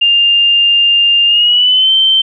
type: tone with pitch glide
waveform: sine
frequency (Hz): 2803 to 3110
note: F7 to G7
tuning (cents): +6 to -14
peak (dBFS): -6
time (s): 0.01-2.22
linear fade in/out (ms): 10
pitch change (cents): +180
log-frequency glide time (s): 1.26-1.93
effects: none